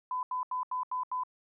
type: tone bursts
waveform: sine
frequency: 1007 Hz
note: B5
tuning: 33 cents sharp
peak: -30 dBFS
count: 6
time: 0.11-1.235 s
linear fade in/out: 2 ms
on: 120 ms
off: 81 ms
effects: none